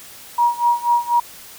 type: tone with tremolo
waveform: sine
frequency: 953 Hz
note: A#5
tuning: 38 cents sharp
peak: -11 dBFS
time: 0.38-1.2 s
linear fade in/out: 5 ms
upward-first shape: sine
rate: 4.1 Hz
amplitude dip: 90%
effects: white hiss -40 dBFS RMS until 1.58 s